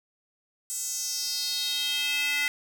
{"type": "tone with high-pass filter sweep", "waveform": "square", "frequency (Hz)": 289.5, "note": "D4", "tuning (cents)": -25, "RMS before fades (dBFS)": -29, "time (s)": [0.7, 2.48], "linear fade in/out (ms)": 0, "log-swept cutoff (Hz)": [7800, 2100], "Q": 3.8, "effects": []}